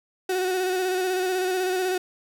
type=tone with vibrato; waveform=35% pulse; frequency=370 Hz; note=F#4; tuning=in tune; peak=-21 dBFS; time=0.29-1.98 s; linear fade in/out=5 ms; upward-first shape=square; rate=16 Hz; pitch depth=28 cents each way; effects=none